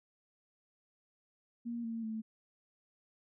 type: tone with pitch steps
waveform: sine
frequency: 235.5 / 227.9 / 220.5 Hz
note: A#3 / A#3 / A3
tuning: +18 / -39 / +4 cents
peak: -36 dBFS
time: 1.65-2.22 s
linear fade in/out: 20 ms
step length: 190 ms
effects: none